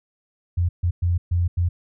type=tone bursts at uneven times; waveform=sine; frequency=87.31 Hz; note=F2; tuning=in tune; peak=-17 dBFS; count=5; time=0.57-0.69 / 0.83-0.91 / 1.02-1.18 / 1.31-1.48 / 1.57-1.69 s; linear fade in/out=10 ms; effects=none